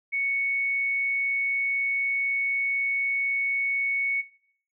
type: tone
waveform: sine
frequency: 2219 Hz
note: C#7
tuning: 1 cent sharp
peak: -24 dBFS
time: 0.12-4.22 s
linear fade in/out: 20 ms
effects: noise-tail reverb RT60 0.6 s tail -18 dB re dry